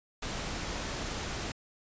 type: noise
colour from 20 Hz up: pink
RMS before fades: -36 dBFS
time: 0.22-1.52 s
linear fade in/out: 5 ms
effects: resampled to 16000 Hz